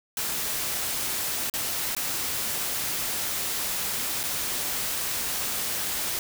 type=noise with dropouts; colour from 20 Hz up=white; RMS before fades=-29 dBFS; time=0.17-6.19 s; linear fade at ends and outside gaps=1 ms; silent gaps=1.498-1.538 / 1.95-1.965 / 4.232-4.237 s; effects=none